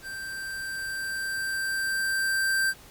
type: tone with level ramp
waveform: square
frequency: 1568 Hz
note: G6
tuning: in tune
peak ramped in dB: -35 to -22 dBFS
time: 0.02-2.74 s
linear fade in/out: 50 ms
effects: pink hiss -50 dBFS RMS until 2.9 s + MP3 96 kbps